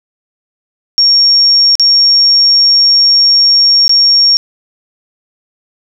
sine tone with dropouts, 5540 Hz, F8, 15 cents flat, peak -4 dBFS, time 0.98-4.37 s, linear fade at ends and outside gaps 0 ms, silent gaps 1.754-1.797 / 3.88-3.894 s, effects none

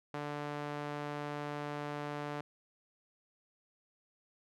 sawtooth tone with band-pass filter, 146.83 Hz, D3, in tune, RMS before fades -40 dBFS, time 0.14-2.41 s, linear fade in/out 2 ms, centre 900 Hz, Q 0.6, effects none

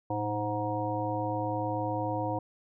harmonic tone with a mistuned harmonic, 104.5 Hz, G#2, 11 cents sharp, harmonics 1 / 3 / 5 / 7 / 9, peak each -35 / -35 / -35 / -35 / -35 dBFS, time 0.1-2.39 s, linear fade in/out 5 ms, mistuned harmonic 1, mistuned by +110 cents, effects none

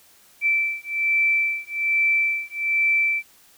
sine beating tone pair, 2330 / 2331.2 Hz, D7 / D7, -14 / -13 cents, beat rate 1.2 Hz, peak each -22 dBFS, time 0.41-3.23 s, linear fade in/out 50 ms, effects white hiss -54 dBFS RMS until 3.57 s

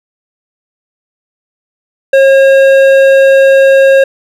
sine tone with hard clipping, 541 Hz, C#5, 42 cents flat, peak -4 dBFS, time 2.13-4.04 s, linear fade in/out 5 ms, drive 10 dB, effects none

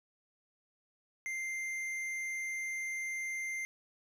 triangle tone with tanh clipping, 2093 Hz, C7, in tune, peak -37 dBFS, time 1.26-3.65 s, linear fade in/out 0 ms, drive 14 dB, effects none

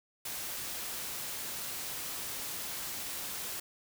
white noise, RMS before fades -39 dBFS, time 0.25-3.6 s, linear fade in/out 5 ms, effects none

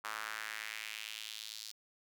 square tone with high-pass filter sweep, 54.4 Hz, A1, 19 cents flat, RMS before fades -44 dBFS, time 0.04-1.72 s, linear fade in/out 10 ms, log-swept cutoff 1200 to 4600 Hz, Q 2.3, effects none

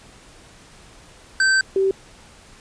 square / sine tone pair in turn, 1551 / 386.3 Hz, G6 / G4, -19 / -25 cents, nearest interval 2 octaves, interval 2406 cents, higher first, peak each -15 / -15 dBFS, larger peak neither, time 1.4-1.61 / 1.76-1.91 s, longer first, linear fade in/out 2 ms, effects pink hiss -47 dBFS RMS until 2.6 s + resampled to 22050 Hz

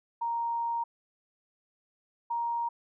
sine tone pair in turn, 933 / 937.9 Hz, A#5 / A#5, +1 / +10 cents, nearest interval unison, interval 9 cents, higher second, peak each -28 dBFS, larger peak neither, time 0.21-0.84 / 2.3-2.69 s, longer first, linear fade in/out 10 ms, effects none

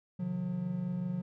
triangle tone cluster, 132.1 / 155.2 / 180.3 Hz, C3 / D#3 / F#3, +17 / -4 / -45 cents, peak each -39 / -39 / -31 dBFS, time 0.19-1.22 s, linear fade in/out 10 ms, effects none

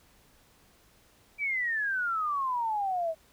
sine exponential sweep, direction down, 2349 to 630 Hz, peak -27 dBFS, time 1.38-3.15 s, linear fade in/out 50 ms, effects pink hiss -62 dBFS RMS until 3.32 s

